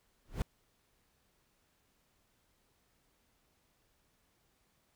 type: noise with exponential growth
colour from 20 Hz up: brown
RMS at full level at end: -29 dBFS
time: 0.25-0.42 s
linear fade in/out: 1 ms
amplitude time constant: 36 ms
effects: pink hiss -74 dBFS RMS until 4.95 s